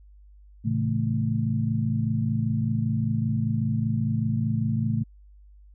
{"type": "tone cluster", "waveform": "sine", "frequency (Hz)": [112.1, 137.2, 165.1, 220.5], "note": ["A2", "C#3", "E3", "A3"], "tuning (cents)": [33, -17, 3, 4], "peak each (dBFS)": [-26, -28, -33, -27], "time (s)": [0.64, 5.04], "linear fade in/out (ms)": 20, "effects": ["added 50 Hz sine -48 dBFS peak until 5.74 s"]}